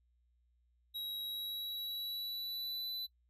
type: tone with pitch glide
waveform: square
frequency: 3851 to 3994 Hz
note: B7 to B7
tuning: -44 to +19 cents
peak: -39 dBFS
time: 0.94-3.07 s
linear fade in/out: 20 ms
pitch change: +63 cents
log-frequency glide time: 1.23-2.93 s
effects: noise-tail reverb RT60 0.1 s tail -23 dB re dry + added 60 Hz sine -70 dBFS peak until 3.29 s